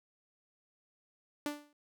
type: tone with exponential decay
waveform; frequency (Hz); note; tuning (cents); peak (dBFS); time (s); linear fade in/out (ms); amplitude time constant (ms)
sawtooth; 293.7; D4; 0; -27; 1.46-1.73; 1; 57
effects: none